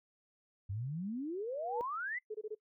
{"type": "exponential sweep", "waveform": "sine", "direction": "up", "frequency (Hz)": [92.4, 2072], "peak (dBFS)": -36, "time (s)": [0.69, 2.19], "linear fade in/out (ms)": 10}
{"type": "tone with exponential growth", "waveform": "sine", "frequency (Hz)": 481.7, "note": "B4", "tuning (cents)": -43, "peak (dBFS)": -32, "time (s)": [1.35, 1.81], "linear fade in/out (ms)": 0, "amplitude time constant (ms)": 100}
{"type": "tone bursts", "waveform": "sine", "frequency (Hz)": 430, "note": "A4", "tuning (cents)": -40, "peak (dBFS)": -37, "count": 4, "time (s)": [2.3, 2.55], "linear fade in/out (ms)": 10, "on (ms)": 46, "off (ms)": 22}
{"effects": ["noise-tail reverb RT60 0.1 s tail -22 dB re dry"]}